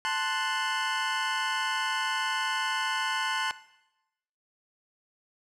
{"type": "chord", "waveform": "25% pulse", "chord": "F# diminished", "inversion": "first", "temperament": "equal", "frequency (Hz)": [880, 1046.5, 1480], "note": ["A5", "C6", "F#6"], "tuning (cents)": [0, 0, 0], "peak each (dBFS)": -28, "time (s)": [0.05, 3.51], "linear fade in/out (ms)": 0, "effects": ["noise-tail reverb RT60 0.9 s tail -17 dB re dry", "low-pass 7000 Hz 12 dB/octave"]}